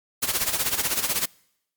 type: noise with tremolo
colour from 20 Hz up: white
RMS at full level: -22 dBFS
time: 0.22-1.26 s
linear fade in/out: 10 ms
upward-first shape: sine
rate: 16 Hz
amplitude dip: 75%
effects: noise-tail reverb RT60 0.8 s tail -26 dB re dry + Opus 48 kbps